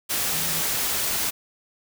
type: tone in noise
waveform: sine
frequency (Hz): 164.81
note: E3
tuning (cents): 0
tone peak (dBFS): -36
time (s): 0.32-0.62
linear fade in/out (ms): 20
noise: white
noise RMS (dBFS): -25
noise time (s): 0.09-1.31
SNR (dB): -14
effects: none